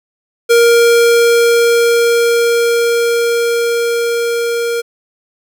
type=tone with level ramp; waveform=square; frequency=468.8 Hz; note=A#4; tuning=10 cents sharp; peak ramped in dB=-6 to -15 dBFS; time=0.49-4.82 s; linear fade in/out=20 ms; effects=none